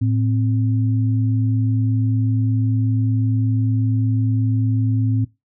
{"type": "tone pair together", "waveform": "sine", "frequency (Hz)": [110, 261.6], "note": ["A2", "C4"], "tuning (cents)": [0, 0], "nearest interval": "octave + minor third", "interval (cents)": 1500, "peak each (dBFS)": [-16, -23], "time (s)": [0.01, 5.25], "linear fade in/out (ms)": 10, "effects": ["noise-tail reverb RT60 0.2 s tail -19 dB re dry"]}